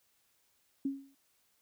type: tone with exponential decay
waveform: sine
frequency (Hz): 274.1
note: C#4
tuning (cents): -19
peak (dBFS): -28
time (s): 0.85-1.15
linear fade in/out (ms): 5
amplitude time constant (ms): 65
effects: white hiss -73 dBFS RMS until 1.61 s